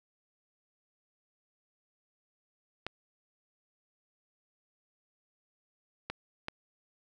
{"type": "clicks", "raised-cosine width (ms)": 0.3, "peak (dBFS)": -19, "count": 3, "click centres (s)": [2.866, 6.1, 6.484], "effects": []}